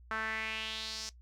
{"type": "tone with band-pass filter sweep", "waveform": "sawtooth", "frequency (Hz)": 220, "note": "A3", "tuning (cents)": 0, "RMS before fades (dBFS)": -38, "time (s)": [0.11, 1.09], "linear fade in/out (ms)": 0, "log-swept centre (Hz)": [1400, 5700], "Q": 3.4, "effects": ["noise-tail reverb RT60 0.1 s tail -17 dB re dry", "added 60 Hz sine -53 dBFS peak until 1.21 s"]}